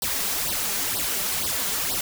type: noise with flanger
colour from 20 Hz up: white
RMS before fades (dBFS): -26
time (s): 0.02-2.01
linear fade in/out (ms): 2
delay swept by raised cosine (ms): 0.21 to 5.11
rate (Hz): 2.1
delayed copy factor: +0.9
effects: none